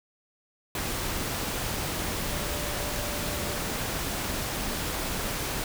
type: tone in noise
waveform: sine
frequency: 587.3 Hz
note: D5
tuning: in tune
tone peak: -39 dBFS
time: 2.31-3.57 s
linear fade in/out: 2 ms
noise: pink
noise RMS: -31 dBFS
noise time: 0.75-5.64 s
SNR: -11 dB
effects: none